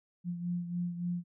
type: beating tone pair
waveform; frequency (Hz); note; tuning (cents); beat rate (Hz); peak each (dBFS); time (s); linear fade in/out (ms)
sine; 174.61 / 178.11; F3 / F3; 0 / +34; 3.5; -33 / -40; 0.24-1.24; 50
effects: none